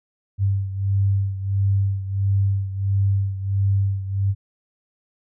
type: beating tone pair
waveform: sine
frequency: 98 / 99.5 Hz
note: G2 / G2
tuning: 0 / +26 cents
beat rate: 1.5 Hz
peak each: -19 / -24 dBFS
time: 0.38-4.35 s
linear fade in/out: 50 ms
effects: none